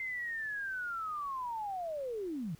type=linear sweep; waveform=sine; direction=down; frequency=2093 to 142.3 Hz; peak=-35 dBFS; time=0-2.55 s; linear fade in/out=2 ms; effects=pink hiss -62 dBFS RMS until 2.59 s